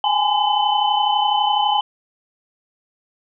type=tone cluster; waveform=sine; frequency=811 / 843 / 1017 / 3027 Hz; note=G#5 / G#5 / C6 / F#7; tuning=-41 / +26 / -50 / +39 cents; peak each=-21 / -18 / -24 / -22 dBFS; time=0.04-1.81 s; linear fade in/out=2 ms; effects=none

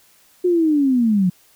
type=linear sweep; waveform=sine; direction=down; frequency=365.8 to 174.2 Hz; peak=-13 dBFS; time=0.44-1.3 s; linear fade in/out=10 ms; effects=white hiss -54 dBFS RMS until 1.55 s

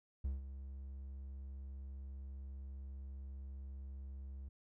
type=tone with ADSR envelope; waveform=triangle; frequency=67.5 Hz; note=C#2; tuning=45 cents flat; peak=-32 dBFS; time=0.24-4.49 s; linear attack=9 ms; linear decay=160 ms; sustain=-11 dB; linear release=10 ms; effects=none

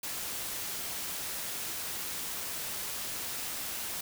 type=noise; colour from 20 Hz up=white; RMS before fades=-37 dBFS; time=0.03-4.01 s; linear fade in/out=5 ms; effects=none

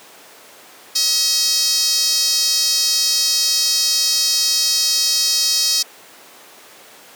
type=tone with high-pass filter; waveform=sawtooth; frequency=638 Hz; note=D#5; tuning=43 cents sharp; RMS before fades=-17 dBFS; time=0.95-5.83 s; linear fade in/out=10 ms; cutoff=4900 Hz; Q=4.3; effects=pink hiss -42 dBFS RMS until 7.15 s + high-pass 400 Hz 12 dB/octave

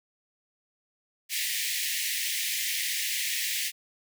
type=high-pass noise; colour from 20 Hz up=pink; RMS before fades=-30 dBFS; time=1.29-3.72 s; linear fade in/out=50 ms; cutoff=1800 Hz; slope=96 dB/octave; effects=none

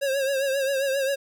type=tone with vibrato; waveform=square; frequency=544 Hz; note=C#5; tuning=33 cents flat; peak=-23 dBFS; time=0.01-1.16 s; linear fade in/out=20 ms; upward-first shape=triangle; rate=7.5 Hz; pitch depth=71 cents each way; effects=none

